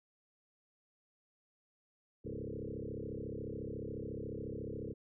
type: tone with frequency modulation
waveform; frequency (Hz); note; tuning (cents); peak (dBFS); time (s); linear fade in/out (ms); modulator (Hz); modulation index
sine; 274.7; C#4; -16; -39; 2.24-4.94; 20; 34.1; 6.2
effects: none